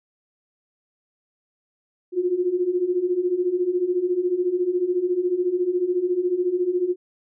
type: beating tone pair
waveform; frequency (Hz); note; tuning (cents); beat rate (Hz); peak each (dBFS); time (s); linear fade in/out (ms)
sine; 349.2 / 363.2; F4 / F#4; 0 / -32; 14; -25 / -21; 2.12-6.96; 50
effects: none